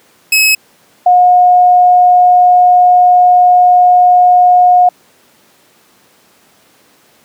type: tone pair in turn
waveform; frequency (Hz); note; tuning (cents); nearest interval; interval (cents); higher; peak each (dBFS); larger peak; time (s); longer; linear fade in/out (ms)
sawtooth / sine; 2567 / 720.3; E7 / F#5; -47 / -47; octave + minor seventh; 2200; first; -3; neither; 0.32-0.55 / 1.06-4.89; second; 5
effects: pink hiss -48 dBFS RMS until 7.24 s + high-pass 200 Hz 12 dB/octave